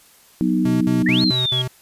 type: chord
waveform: sine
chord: B major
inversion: second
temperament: equal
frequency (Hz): 185 / 246.9 / 311.1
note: F#3 / B3 / D#4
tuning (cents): 0 / 0 / 0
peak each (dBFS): -20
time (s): 0.41-1.31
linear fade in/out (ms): 0
type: tone bursts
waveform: square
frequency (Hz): 127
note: B2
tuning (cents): +49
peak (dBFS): -23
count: 5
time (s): 0.65-1.678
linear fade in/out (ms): 5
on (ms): 160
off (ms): 57
type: exponential two-way sweep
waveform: sine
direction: up then down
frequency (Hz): 1731 to 4300 to 3242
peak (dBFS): -18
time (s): 1.06-1.62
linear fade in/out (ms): 5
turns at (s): 1.22
effects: white hiss -51 dBFS RMS until 1.81 s + resampled to 32000 Hz